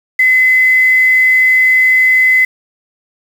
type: tone with quantisation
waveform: sine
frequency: 2033 Hz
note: B6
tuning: 50 cents sharp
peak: -6 dBFS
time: 0.19-2.45 s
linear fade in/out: 5 ms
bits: 5
effects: none